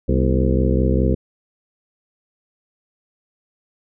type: harmonic tone with a mistuned harmonic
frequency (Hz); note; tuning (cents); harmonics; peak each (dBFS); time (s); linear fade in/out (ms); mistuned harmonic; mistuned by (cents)
65; C2; -11; 1 / 2 / 3 / 4 / 5 / 6 / 7 / 8; -18 / -21 / -23 / -24 / -25 / -26 / -26 / -27; 0.08-1.15; 10; 4; -110
effects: none